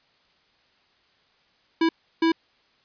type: tone bursts at uneven times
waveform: square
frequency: 328 Hz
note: E4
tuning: 9 cents flat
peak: -18 dBFS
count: 2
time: 1.81-1.89 / 2.22-2.32 s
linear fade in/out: 5 ms
effects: white hiss -63 dBFS RMS until 2.84 s + resampled to 11025 Hz